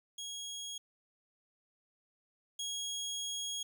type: tone pair in turn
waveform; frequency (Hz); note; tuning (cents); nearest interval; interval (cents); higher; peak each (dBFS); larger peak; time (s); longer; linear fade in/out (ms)
25% pulse; 3300 / 3300; G#7 / G#7; -12 / -12; unison; 0; neither; -37 / -33; second; 0.18-0.78 / 2.59-3.63; second; 5
effects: none